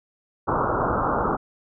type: low-pass noise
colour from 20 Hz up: white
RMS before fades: -23 dBFS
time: 0.47-1.37 s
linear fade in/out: 20 ms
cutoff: 1400 Hz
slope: 96 dB/octave
effects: none